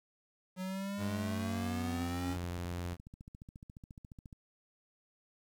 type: exponential sweep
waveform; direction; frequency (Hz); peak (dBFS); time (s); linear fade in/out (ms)
square; up; 183.6 to 277.2; -37; 0.56-2.38; 50
type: tone with pitch glide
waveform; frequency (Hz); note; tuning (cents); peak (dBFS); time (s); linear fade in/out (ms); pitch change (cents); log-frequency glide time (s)
sawtooth; 98.4 to 87.66; G2 to F2; +7 to +7; -33; 0.97-2.97; 50; -200; 1.07-2.11
type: click train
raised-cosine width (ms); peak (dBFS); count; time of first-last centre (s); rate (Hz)
5; -37; 30; 2.3-4.328; 14.3
effects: 11-bit